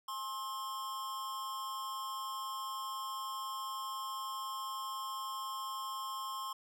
square tone with amplitude modulation, 1062 Hz, C6, 25 cents sharp, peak -36 dBFS, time 0.08-6.53 s, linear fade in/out 5 ms, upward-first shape sine, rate 224 Hz, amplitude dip 65%, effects none

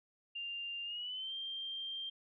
sine tone with pitch glide, 2794 to 3173 Hz, F7 to G7, 0 to +20 cents, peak -39 dBFS, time 0.35-2.1 s, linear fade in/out 10 ms, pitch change +220 cents, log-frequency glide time 0.84-1.34 s, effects none

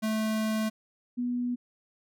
square / sine tone pair in turn, 218 / 244.7 Hz, A3 / B3, -16 / -16 cents, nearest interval major second, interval 200 cents, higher second, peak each -27 dBFS, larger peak neither, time 0.02-0.7 / 1.17-1.56 s, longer first, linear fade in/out 20 ms, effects none

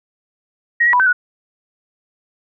sine tone with pitch steps, 1885 / 1924 / 986 / 1537 / 1467 Hz, A#6 / B6 / B5 / G6 / F#6, +19 / -46 / -3 / -35 / -15 cents, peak -10 dBFS, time 0.8-1.13 s, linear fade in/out 10 ms, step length 66 ms, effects none

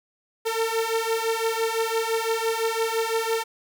sawtooth beating tone pair, 448.6 / 454.5 Hz, A4 / A#4, +34 / -44 cents, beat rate 5.9 Hz, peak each -22 dBFS, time 0.45-3.44 s, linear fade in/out 20 ms, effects none

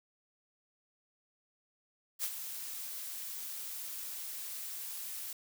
blue noise with ADSR envelope, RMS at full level -33 dBFS, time 2.19-5.33 s, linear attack 48 ms, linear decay 54 ms, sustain -9 dB, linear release 3 ms, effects none

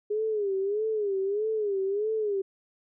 sine tone with vibrato, 411.2 Hz, G#4, 17 cents flat, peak -25 dBFS, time 0.1-2.42 s, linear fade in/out 10 ms, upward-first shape sine, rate 1.6 Hz, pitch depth 120 cents each way, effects none

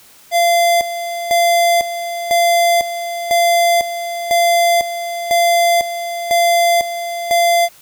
square tone with tremolo, 688 Hz, F5, 26 cents flat, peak -11 dBFS, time 0.31-7.69 s, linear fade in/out 50 ms, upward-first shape square, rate 1 Hz, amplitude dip 70%, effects white hiss -45 dBFS RMS until 7.81 s

